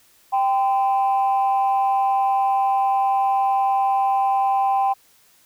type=tone pair together; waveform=sine; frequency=785 / 1025.7 Hz; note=G5 / C6; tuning=+2 / -35 cents; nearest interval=perfect fourth; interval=463 cents; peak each=-16 / -23 dBFS; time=0.32-4.94 s; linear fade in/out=20 ms; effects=tanh soft clip ceiling -11 dBFS + white hiss -56 dBFS RMS until 5.45 s